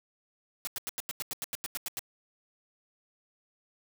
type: noise bursts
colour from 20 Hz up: white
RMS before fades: -35 dBFS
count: 13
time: 0.65-1.992 s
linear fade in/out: 0 ms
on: 22 ms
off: 88 ms
effects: none